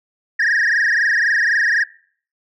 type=tone with frequency modulation; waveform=sine; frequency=1760 Hz; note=A6; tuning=in tune; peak=-11 dBFS; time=0.39-1.84 s; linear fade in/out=10 ms; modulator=23.9 Hz; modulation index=5.9; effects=noise-tail reverb RT60 0.5 s tail -23 dB re dry + tanh soft clip ceiling -12 dBFS